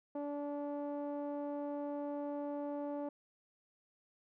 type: tone with low-pass filter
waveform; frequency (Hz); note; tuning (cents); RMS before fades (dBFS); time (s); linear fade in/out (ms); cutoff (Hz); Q
sawtooth; 289.1; D4; -27; -40; 0.15-3.09; 5; 710; 2.5
effects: none